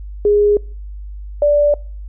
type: tone pair in turn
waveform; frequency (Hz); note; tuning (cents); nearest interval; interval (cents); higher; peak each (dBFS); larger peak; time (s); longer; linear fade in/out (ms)
sine; 413.5 / 584.8; G#4 / D5; -8 / -7; tritone; 601; second; -9; neither; 0.25-0.57 / 1.42-1.74; neither; 2
effects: noise-tail reverb RT60 0.5 s tail -26 dB re dry + added 50 Hz sine -27 dBFS peak until 2.08 s